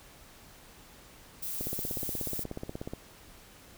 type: noise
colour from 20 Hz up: violet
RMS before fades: -36 dBFS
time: 1.42-2.44 s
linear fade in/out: 10 ms
type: click train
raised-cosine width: 2 ms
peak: -23 dBFS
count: 23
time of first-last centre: 1.61-2.935 s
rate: 16.6 Hz
effects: pink hiss -54 dBFS RMS until 3.77 s

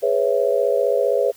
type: chord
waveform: sine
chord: C# minor seventh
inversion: second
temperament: equal with one note detuned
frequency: 415.3 / 499 / 554.4 / 659.3 Hz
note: G#4 / B4 / C#5 / E5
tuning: 0 / +18 / 0 / 0 cents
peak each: -22 / -20 / -20 / -25 dBFS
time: 0.02-1.32 s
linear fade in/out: 20 ms
effects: white hiss -50 dBFS RMS until 1.36 s

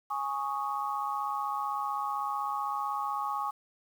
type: chord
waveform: sine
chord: Ab suspended fourth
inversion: none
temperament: equal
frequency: 830.6 / 1108.7 / 1244.5 Hz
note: Ab5 / Db6 / Eb6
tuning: 0 / 0 / 0 cents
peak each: -34 / -33 / -37 dBFS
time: 0.1-3.51 s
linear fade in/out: 10 ms
effects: 9-bit

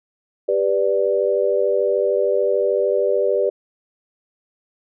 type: chord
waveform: sine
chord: G major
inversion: none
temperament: equal with one note detuned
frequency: 395.2 / 493.9 / 587.3 Hz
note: G4 / B4 / D5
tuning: +14 / 0 / 0 cents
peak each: -20 dBFS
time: 0.48-3.5 s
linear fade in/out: 10 ms
effects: none

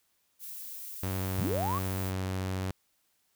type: noise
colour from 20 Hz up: violet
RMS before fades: -42 dBFS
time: 0.39-2.13 s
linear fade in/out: 50 ms
type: tone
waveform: sawtooth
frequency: 94 Hz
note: F#2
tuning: 28 cents sharp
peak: -27 dBFS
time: 1.03-2.71 s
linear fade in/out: 0 ms
type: linear sweep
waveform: sine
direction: up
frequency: 69.3 to 1178 Hz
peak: -30 dBFS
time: 1.38-1.79 s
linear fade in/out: 10 ms
effects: white hiss -73 dBFS RMS until 3.35 s

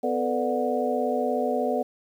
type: tone cluster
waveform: sine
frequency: 251.4 / 439.8 / 496.5 / 589 / 731 Hz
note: B3 / A4 / B4 / D5 / F#5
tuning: +31 / -1 / +9 / +5 / -21 cents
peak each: -29 dBFS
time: 0.03-1.83 s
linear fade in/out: 10 ms
effects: 9-bit

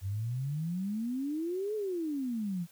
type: exponential two-way sweep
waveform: sine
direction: up then down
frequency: 92.2 to 437 to 164.3 Hz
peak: -31 dBFS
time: 0.01-2.67 s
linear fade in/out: 50 ms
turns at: 1.75 s
effects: white hiss -60 dBFS RMS until 2.71 s

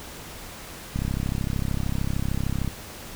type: click train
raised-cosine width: 5 ms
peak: -14 dBFS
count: 58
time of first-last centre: 0.96-2.677 s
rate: 33.2 Hz
effects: pink hiss -40 dBFS RMS until 3.15 s

